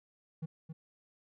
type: tone with echo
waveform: triangle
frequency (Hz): 159.8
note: D#3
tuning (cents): +47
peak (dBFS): -33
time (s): 0.42-0.46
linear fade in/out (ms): 10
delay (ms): 270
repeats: 1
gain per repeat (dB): -6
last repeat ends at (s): 0.73
effects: none